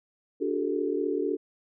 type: tone cluster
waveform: sine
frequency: 292.4 / 364.1 / 400.2 / 443.9 Hz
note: D4 / F#4 / G4 / A4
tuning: -7 / -28 / +36 / +15 cents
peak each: -31 dBFS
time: 0.4-1.37 s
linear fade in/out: 20 ms
effects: none